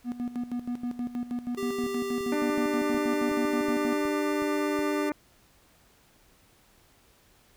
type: tone with tremolo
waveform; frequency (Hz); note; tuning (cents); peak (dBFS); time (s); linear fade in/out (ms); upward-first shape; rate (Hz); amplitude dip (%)
triangle; 243.2; B3; -26; -26; 0.04-3.98; 50; square; 6.3; 75
type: click train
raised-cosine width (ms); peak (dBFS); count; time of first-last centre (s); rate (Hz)
3; -31; 10; 1.47-4.791; 2.71
type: tone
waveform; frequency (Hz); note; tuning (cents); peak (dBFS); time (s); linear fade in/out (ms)
square; 394.1; G4; +9; -31; 1.57-5.1; 10
type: harmonic tone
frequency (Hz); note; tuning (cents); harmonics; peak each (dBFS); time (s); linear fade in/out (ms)
297.7; D4; +24; 1 / 2 / 3 / 4 / 5 / 6 / 7 / 8; -28 / -34 / -38 / -40 / -42 / -44 / -45 / -46; 2.32-5.12; 2
effects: pink hiss -61 dBFS RMS until 7.56 s